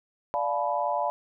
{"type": "chord", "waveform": "sine", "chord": "B half-diminished seventh", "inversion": "first", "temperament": "equal with one note detuned", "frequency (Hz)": [587.3, 698.5, 861.4, 987.8], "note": ["D5", "F5", "A5", "B5"], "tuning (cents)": [0, 0, -37, 0], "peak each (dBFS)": -30, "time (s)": [0.34, 1.1], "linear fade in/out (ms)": 0, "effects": []}